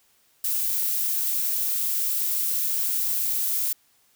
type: noise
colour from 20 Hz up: violet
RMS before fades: -25 dBFS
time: 0.44-3.73 s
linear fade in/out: 5 ms
effects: white hiss -63 dBFS RMS until 4.15 s